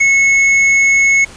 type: tone with hard clipping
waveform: triangle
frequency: 2192 Hz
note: C#7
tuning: 20 cents flat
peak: -9 dBFS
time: 0-1.25 s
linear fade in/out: 10 ms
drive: 10 dB
effects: pink hiss -36 dBFS RMS until 1.36 s + resampled to 22050 Hz